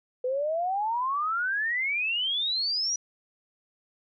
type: exponential sweep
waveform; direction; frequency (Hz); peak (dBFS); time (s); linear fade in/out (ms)
sine; up; 493.9 to 5900; -25; 0.24-2.96; 5
effects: none